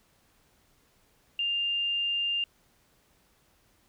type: tone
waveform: sine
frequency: 2800 Hz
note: F7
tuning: 4 cents sharp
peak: -26 dBFS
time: 1.39-2.44 s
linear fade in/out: 2 ms
effects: pink hiss -66 dBFS RMS until 3.88 s